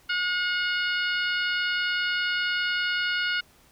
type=harmonic tone with a mistuned harmonic; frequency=721 Hz; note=F#5; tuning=45 cents flat; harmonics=2 / 3 / 4 / 5 / 6 / 7; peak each=-26 / -33 / -30 / -40 / -36 / -43 dBFS; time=0.09-3.41 s; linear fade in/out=10 ms; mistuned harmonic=6; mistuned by=+20 cents; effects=pink hiss -58 dBFS RMS until 3.71 s